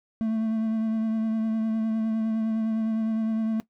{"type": "tone with vibrato", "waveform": "triangle", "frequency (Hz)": 221.6, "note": "A3", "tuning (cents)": 13, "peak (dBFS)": -21, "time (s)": [0.21, 3.6], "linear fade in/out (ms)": 0, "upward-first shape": "triangle", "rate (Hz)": 9.8, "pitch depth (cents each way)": 24, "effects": ["noise-tail reverb RT60 0.1 s tail -17 dB re dry"]}